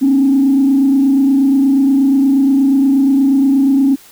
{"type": "tone with frequency modulation", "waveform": "sine", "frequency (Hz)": 272.2, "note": "C#4", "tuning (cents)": -31, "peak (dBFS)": -7, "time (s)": [0.01, 3.96], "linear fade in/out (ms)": 20, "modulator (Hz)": 28.4, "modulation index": 0.53, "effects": ["tanh soft clip ceiling -3 dBFS", "white hiss -42 dBFS RMS until 4.11 s"]}